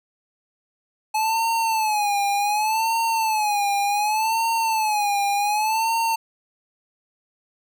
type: tone with vibrato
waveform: square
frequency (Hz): 857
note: A5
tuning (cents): -46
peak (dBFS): -20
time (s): 1.14-6.16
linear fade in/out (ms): 10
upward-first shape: sine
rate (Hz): 0.67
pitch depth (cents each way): 110
effects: none